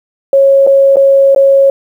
sine tone with dropouts, 548 Hz, C#5, 20 cents flat, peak -3 dBFS, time 0.33-1.7 s, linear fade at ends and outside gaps 2 ms, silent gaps 0.666-0.672 / 0.959-0.968 / 1.348-1.361 s, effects 7-bit

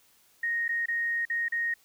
sine tone with dropouts, 1864.7 Hz, A#6, in tune, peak -26 dBFS, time 0.43-1.74 s, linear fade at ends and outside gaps 5 ms, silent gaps 0.681-0.69 / 0.859-0.883 / 1.253-1.299 / 1.484-1.521 s, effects white hiss -63 dBFS RMS until 1.84 s

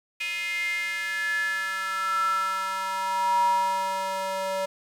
square tone with high-pass filter sweep, 191.2 Hz, G3, 43 cents flat, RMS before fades -27 dBFS, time 0.2-4.66 s, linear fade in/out 10 ms, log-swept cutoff 2400 to 670 Hz, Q 9.4, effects low-pass 12000 Hz 12 dB/octave + 9-bit

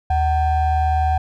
triangle ring-modulated tone, 415.3 Hz, G#4, in tune, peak -10 dBFS, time 0.1-1.18 s, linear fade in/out 5 ms, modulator 338 Hz, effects none

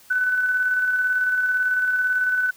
sine tone with tremolo, 1500 Hz, F#6, 23 cents sharp, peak -17 dBFS, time 0.1-2.51 s, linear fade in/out 10 ms, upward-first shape square, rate 18 Hz, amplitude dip 30%, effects white hiss -51 dBFS RMS until 2.56 s

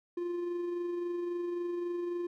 triangle tone with amplitude modulation, 349.2 Hz, F4, in tune, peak -29 dBFS, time 0.17-2.27 s, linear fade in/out 5 ms, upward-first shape sine, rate 23.7 Hz, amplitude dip 30%, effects none

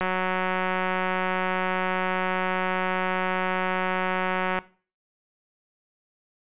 click train, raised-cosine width 0.5 ms, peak -11 dBFS, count 848, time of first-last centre 0.01-4.588 s, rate 185 Hz, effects noise-tail reverb RT60 0.4 s tail -19 dB re dry + resampled to 8000 Hz

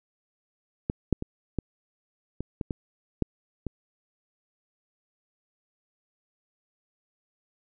clicks, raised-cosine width 3 ms, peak -13 / -8 / -19 / -14 / -19 / -17 / -17 / -10 / -18 dBFS, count 9, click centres 0.899 / 1.127 / 1.224 / 1.587 / 2.406 / 2.612 / 2.708 / 3.223 / 3.667 s, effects none

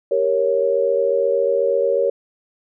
sine chord, G diminished, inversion none, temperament equal, 392 / 466.2 / 554.4 Hz, G4 / Bb4 / Db5, 0 / 0 / 0 cents, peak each -23 / -19 / -18 dBFS, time 0.11-2.1 s, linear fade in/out 5 ms, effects none

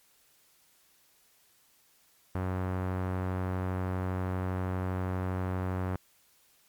sawtooth tone with low-pass filter, 92.5 Hz, F#2, in tune, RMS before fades -32 dBFS, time 2.35-5.96 s, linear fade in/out 0 ms, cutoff 1400 Hz, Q 1.2, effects white hiss -65 dBFS RMS until 6.68 s + MP3 96 kbps

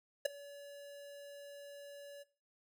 square tone with ADSR envelope, 570 Hz, C#5, 48 cents sharp, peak -27 dBFS, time 0.25-2.24 s, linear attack 8 ms, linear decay 8 ms, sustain -23 dB, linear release 22 ms, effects noise-tail reverb RT60 0.4 s tail -19 dB re dry

